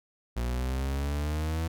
40% pulse linear sweep, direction up, 58.2 to 82.41 Hz, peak -27 dBFS, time 0.36-1.68 s, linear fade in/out 10 ms, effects none

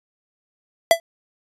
square tone with exponential decay, 667 Hz, E5, 20 cents sharp, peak -6 dBFS, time 0.91-1 s, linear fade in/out 1 ms, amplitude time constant 19 ms, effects resampled to 32000 Hz

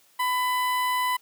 sawtooth tone with notch filter, 1000 Hz, B5, 21 cents sharp, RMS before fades -25 dBFS, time 0.19-1.17 s, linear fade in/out 10 ms, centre 6100 Hz, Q 0.84, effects white hiss -60 dBFS RMS until 1.21 s + high-pass 150 Hz 12 dB/octave

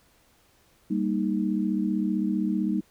sine chord, Eb major, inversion first, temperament equal with one note detuned, 197.59 / 233.1 / 311.1 Hz, G3 / Bb3 / Eb4, +14 / 0 / 0 cents, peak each -26 / -29 / -28 dBFS, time 0.9-2.81 s, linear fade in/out 10 ms, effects pink hiss -62 dBFS RMS until 2.9 s

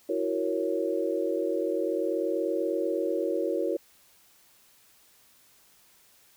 sine chord, F# dominant seventh, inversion third, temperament equal, 329.6 / 370 / 466.2 / 554.4 Hz, E4 / F#4 / A#4 / C#5, 0 / 0 / 0 / 0 cents, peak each -31 dBFS, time 0.09-3.77 s, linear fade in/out 5 ms, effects white hiss -60 dBFS RMS until 6.36 s

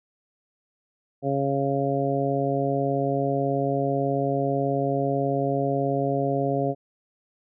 harmonic tone, 138.3 Hz, C#3, 4 cents flat, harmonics 1 / 2 / 3 / 4 / 5, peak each -28 / -28 / -28 / -28 / -28 dBFS, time 1.22-6.75 s, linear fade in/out 50 ms, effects none

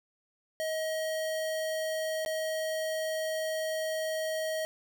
square tone with dropouts, 633 Hz, D#5, 30 cents sharp, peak -31 dBFS, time 0.6-4.65 s, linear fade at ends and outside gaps 0 ms, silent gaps 2.25-2.261 s, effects none

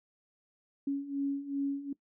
sine beating tone pair, 277.2 / 279.8 Hz, C#4 / C#4, 0 / +16 cents, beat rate 2.6 Hz, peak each -36 / -32 dBFS, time 0.87-1.93 s, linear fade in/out 5 ms, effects noise-tail reverb RT60 0.1 s tail -19 dB re dry

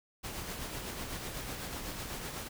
pink noise with tremolo, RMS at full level -39 dBFS, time 0.23-2.49 s, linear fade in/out 20 ms, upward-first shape sine, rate 8 Hz, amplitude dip 35%, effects none

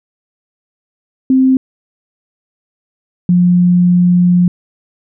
sine tone pair in turn, 261.6 / 177.55 Hz, C4 / F3, 0 / +29 cents, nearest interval perfect fifth, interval 671 cents, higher first, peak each -6 dBFS, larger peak neither, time 1.3-1.57 / 3.29-4.48 s, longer second, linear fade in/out 2 ms, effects none

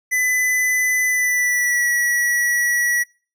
square tone with pitch glide, 2005 to 1932.2 Hz, B6 to B6, +26 to -38 cents, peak -17 dBFS, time 0.11-3.04 s, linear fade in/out 20 ms, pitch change -64 cents, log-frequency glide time 1.07-1.89 s, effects noise-tail reverb RT60 0.4 s tail -25 dB re dry

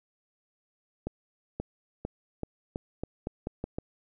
accelerating click train, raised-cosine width 2 ms, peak -19 dBFS, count 10, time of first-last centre 1.07-3.785 s, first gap 530 ms, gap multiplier 0.85, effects none

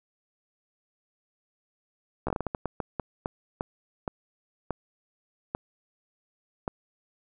slowing click train, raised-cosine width 1 ms, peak -15 dBFS, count 17, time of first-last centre 2.27-6.678 s, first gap 14 ms, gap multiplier 1.34, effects none

